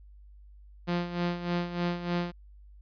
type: tone with tremolo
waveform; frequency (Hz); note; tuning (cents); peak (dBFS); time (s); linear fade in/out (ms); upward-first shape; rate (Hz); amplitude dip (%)
sawtooth; 174.61; F3; 0; -22; 0.87-2.32; 20; sine; 3.3; 70
effects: added 50 Hz sine -49 dBFS peak until 2.81 s + resampled to 11025 Hz